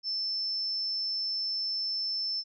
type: tone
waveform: sine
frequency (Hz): 5300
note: E8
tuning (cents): +9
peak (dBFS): -29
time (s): 0.03-2.44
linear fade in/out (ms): 50
effects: none